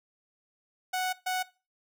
sawtooth tone bursts at uneven times, 740 Hz, F#5, in tune, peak -24 dBFS, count 2, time 0.93-1.13 / 1.26-1.43 s, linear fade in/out 10 ms, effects noise-tail reverb RT60 0.3 s tail -19 dB re dry

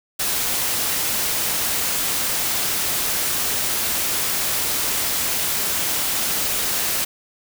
white noise, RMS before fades -22 dBFS, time 0.19-7.05 s, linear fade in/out 10 ms, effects none

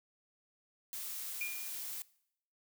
blue noise, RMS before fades -42 dBFS, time 0.93-2.02 s, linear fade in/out 0 ms
sine tone with exponential decay, 2413 Hz, D7, 46 cents sharp, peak -33 dBFS, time 1.41-1.85 s, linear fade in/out 2 ms, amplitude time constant 95 ms
effects noise-tail reverb RT60 0.7 s tail -21 dB re dry

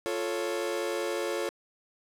40% pulse chord, F augmented, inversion none, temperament equal, 349.2 / 440 / 554.4 Hz, F4 / A4 / C#5, 0 / 0 / 0 cents, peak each -33 dBFS, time 0.06-1.49 s, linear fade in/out 0 ms, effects low-pass 12000 Hz 12 dB/octave + 9-bit

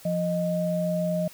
sine tone pair together, 173.98 / 620 Hz, F3 / D#5, -6 / -6 cents, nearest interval octave + minor seventh, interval 2200 cents, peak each -26 dBFS, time 0.05-1.28 s, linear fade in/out 5 ms, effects white hiss -49 dBFS RMS until 1.33 s

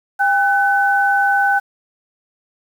sine tone pair together, 800 / 1508.9 Hz, G5 / F#6, +35 / +34 cents, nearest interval major seventh, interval 1099 cents, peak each -15 dBFS, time 0.19-1.6 s, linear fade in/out 20 ms, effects 7-bit

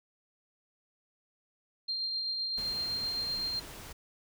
sine tone with tremolo, 4186 Hz, C8, in tune, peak -30 dBFS, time 1.88-3.6 s, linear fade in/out 10 ms, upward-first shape triangle, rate 7.8 Hz, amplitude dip 30%
pink noise, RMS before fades -46 dBFS, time 2.57-3.93 s, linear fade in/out 10 ms
effects none

